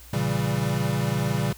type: chord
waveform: square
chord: A# diminished seventh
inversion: none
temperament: equal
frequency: 116.54 / 138.59 / 164.81 / 196 Hz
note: A#2 / C#3 / E3 / G3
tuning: 0 / 0 / 0 / 0 cents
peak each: -29 / -27 / -31 / -30 dBFS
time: 0.13-1.53 s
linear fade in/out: 5 ms
effects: added 60 Hz sine -46 dBFS peak until 1.57 s + white hiss -49 dBFS RMS until 1.57 s